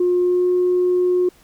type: tone with pitch glide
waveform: sine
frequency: 357.3 to 360.6 Hz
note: F4 to F#4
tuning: +40 to -45 cents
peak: -13 dBFS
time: 0-1.29 s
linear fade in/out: 5 ms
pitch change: +15 cents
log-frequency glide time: 0.21-0.46 s
effects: tanh soft clip ceiling -10 dBFS + pink hiss -53 dBFS RMS until 1.43 s